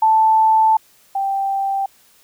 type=tone pair in turn; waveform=sine; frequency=880 / 784 Hz; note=A5 / G5; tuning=0 / 0 cents; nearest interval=major second; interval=200 cents; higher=first; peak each=-10 / -17 dBFS; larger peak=first; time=0.02-0.77 / 1.15-1.86 s; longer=first; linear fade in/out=5 ms; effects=white hiss -53 dBFS RMS until 2.23 s